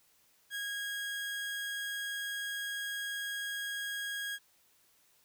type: tone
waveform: 30% pulse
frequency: 1641 Hz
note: G#6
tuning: 21 cents flat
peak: -33 dBFS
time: 0.5-4.39 s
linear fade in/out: 50 ms
effects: white hiss -68 dBFS RMS until 5.24 s